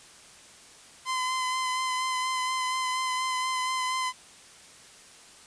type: tone with vibrato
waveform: sawtooth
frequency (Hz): 1026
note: C6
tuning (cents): -34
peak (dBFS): -23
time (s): 1.05-4.13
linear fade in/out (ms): 50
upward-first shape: sine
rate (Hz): 4.2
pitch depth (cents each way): 18
effects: white hiss -51 dBFS RMS until 5.46 s + resampled to 22050 Hz